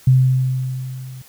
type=tone with level ramp; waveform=sine; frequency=129.5 Hz; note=C3; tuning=17 cents flat; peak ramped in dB=-7 to -32 dBFS; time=0.07-1.22 s; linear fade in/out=5 ms; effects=white hiss -47 dBFS RMS until 1.28 s